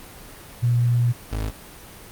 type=tone pair in turn; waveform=sine / 30% pulse; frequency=120.3 / 53.42 Hz; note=B2 / G#1; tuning=-45 / +50 cents; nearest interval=octave + major second; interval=1405 cents; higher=first; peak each=-16 / -21 dBFS; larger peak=first; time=0.62-1.13 / 1.31-1.51 s; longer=first; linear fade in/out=20 ms; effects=pink hiss -42 dBFS RMS until 2.11 s + Opus 32 kbps